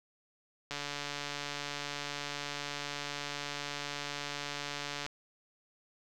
click train, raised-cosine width 0.2 ms, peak -20 dBFS, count 628, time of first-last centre 0.71-5.064 s, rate 144 Hz, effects none

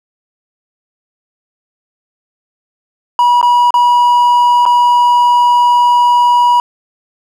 triangle tone with dropouts, 969 Hz, B5, 33 cents flat, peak -4 dBFS, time 3.19-6.6 s, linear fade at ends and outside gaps 1 ms, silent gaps 3.414-3.428 / 3.706-3.741 / 4.654-4.662 s, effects none

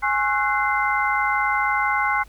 sine tone cluster, 831 / 1083 / 1343 / 1489 / 2075 Hz, G#5 / C#6 / E6 / F#6 / C7, +1 / -41 / +32 / +11 / -15 cents, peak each -24 / -24 / -30 / -25 / -24 dBFS, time 0.02-2.24 s, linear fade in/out 20 ms, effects added 50 Hz sine -45 dBFS peak until 2.28 s + pink hiss -54 dBFS RMS until 2.28 s

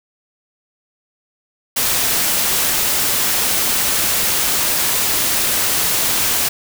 white noise, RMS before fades -17 dBFS, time 1.76-6.49 s, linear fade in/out 10 ms, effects none

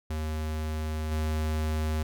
square tone with level steps, 77.78 Hz, D#2, in tune, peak -30 / -27 dBFS, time 0.1-2.03 s, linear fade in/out 5 ms, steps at 1.11 s, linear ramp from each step 10 ms, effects none

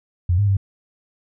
sine tone with pitch steps, 88.3 / 101.9 / 98.2 Hz, F2 / G#2 / G2, +20 / -32 / +4 cents, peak -14 dBFS, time 0.29-0.569 s, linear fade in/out 5 ms, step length 93 ms, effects none

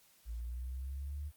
sine linear sweep, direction up, 55.5 to 75 Hz, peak -38 dBFS, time 0.25-1.32 s, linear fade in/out 50 ms, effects white hiss -66 dBFS RMS until 1.36 s + Opus 48 kbps

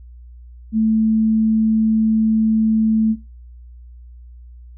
sine tone, 220 Hz, A3, in tune, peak -13 dBFS, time 0.72-3.16 s, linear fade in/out 50 ms, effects noise-tail reverb RT60 0.2 s tail -17 dB re dry + added 60 Hz sine -37 dBFS peak until 4.77 s

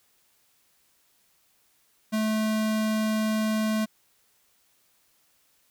square tone, 217.1 Hz, A3, 23 cents flat, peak -24 dBFS, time 2.12-3.86 s, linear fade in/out 20 ms, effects white hiss -66 dBFS RMS until 5.7 s

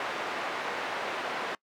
pink band-pass noise, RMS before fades -34 dBFS, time 0-1.55 s, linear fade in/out 2 ms, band 530 to 2300 Hz, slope 12 dB/octave, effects noise-tail reverb RT60 0.1 s tail -24 dB re dry

